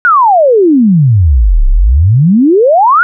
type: exponential two-way sweep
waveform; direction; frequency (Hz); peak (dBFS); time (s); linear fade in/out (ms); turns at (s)
sine; down then up; 1495 to 30.87 to 1495; -3; 0.05-3.03; 0; 1.67
effects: none